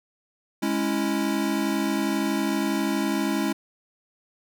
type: chord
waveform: square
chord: C# minor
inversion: second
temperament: equal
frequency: 207.7 / 277.2 / 329.6 Hz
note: G#3 / C#4 / E4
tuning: 0 / 0 / 0 cents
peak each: -28 dBFS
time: 0.62-3.53 s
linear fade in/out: 10 ms
effects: none